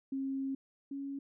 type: tone pair in turn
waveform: sine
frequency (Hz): 270 / 277.1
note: C#4 / C#4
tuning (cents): -45 / -1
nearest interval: unison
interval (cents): 44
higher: second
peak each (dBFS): -33 / -37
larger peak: first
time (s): 0.12-0.55 / 0.91-1.19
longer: first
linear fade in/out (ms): 5
effects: none